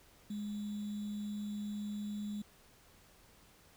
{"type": "tone with sample-and-hold", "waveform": "sine", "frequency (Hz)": 207.7, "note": "G#3", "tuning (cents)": 0, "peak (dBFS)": -37, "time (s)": [0.3, 2.42], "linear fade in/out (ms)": 5, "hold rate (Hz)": 3675, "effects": ["pink hiss -63 dBFS RMS until 3.76 s"]}